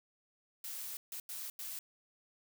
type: noise bursts at uneven times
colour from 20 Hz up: blue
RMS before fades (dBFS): -43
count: 4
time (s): 0.64-0.97 / 1.12-1.2 / 1.29-1.5 / 1.59-1.79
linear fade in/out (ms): 2
effects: none